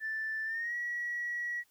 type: tone with pitch glide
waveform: sine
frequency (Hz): 1763 to 1922.6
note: A6 to B6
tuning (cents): +3 to -47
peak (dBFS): -32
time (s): 0-1.64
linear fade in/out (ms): 50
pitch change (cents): +150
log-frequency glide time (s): 0.45-0.75
effects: tanh soft clip ceiling -28 dBFS + white hiss -70 dBFS RMS until 1.7 s